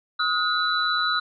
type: tone cluster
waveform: sine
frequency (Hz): 1264 / 1441 / 3965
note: D#6 / F#6 / B7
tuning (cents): +27 / -46 / +6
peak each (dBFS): -25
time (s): 0.19-1.2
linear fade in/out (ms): 10
effects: none